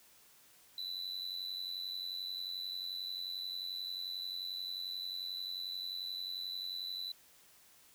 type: tone with amplitude modulation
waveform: triangle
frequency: 3987 Hz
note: B7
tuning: 16 cents sharp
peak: -34 dBFS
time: 0.78-7.12 s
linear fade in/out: 2 ms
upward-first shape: sine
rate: 91.3 Hz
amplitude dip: 70%
effects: white hiss -63 dBFS RMS until 7.94 s